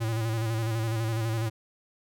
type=tone with vibrato; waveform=square; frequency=112.6 Hz; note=A2; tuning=40 cents sharp; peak=-27 dBFS; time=0-1.5 s; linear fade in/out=20 ms; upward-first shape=square; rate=12 Hz; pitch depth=42 cents each way; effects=none